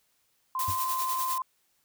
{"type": "tone", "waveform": "sine", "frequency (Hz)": 1037, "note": "C6", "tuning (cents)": -16, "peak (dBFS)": -28, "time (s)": [0.55, 1.42], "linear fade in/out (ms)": 2}
{"type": "noise with tremolo", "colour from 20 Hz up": "blue", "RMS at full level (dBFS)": -32, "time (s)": [0.59, 1.38], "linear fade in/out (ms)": 2, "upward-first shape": "sine", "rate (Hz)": 10, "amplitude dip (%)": 55}
{"type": "tone with exponential decay", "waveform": "triangle", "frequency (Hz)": 92.6, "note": "F#2", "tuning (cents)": 2, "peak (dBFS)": -26, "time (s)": [0.68, 0.8], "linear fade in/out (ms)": 5, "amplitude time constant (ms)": 24}
{"effects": ["white hiss -71 dBFS RMS until 1.84 s"]}